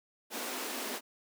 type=high-pass noise; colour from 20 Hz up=pink; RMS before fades=-38 dBFS; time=0.3-1.01 s; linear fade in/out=50 ms; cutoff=220 Hz; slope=96 dB/octave; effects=none